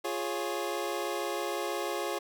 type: chord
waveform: 25% pulse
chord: Db major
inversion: first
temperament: equal with one note detuned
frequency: 349.2 / 415.3 / 551.8 Hz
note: F4 / Ab4 / Db5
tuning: 0 / 0 / -8 cents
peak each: -32 dBFS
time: 0.04-2.19 s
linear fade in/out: 10 ms
effects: none